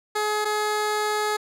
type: tone pair in turn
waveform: 15% pulse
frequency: 423 / 423 Hz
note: G#4 / G#4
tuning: +32 / +32 cents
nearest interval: unison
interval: 0 cents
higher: neither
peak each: -16 dBFS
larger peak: neither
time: 0.15-0.45 / 0.45-1.37 s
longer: second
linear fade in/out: 10 ms
effects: low-pass 12000 Hz 12 dB/octave